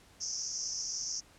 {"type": "band-pass noise", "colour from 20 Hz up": "white", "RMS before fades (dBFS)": -37, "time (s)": [0.2, 1.21], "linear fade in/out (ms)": 20, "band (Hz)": [5200, 6400], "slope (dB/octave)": 96, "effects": ["pink hiss -60 dBFS RMS until 1.38 s", "low-pass 10000 Hz 12 dB/octave"]}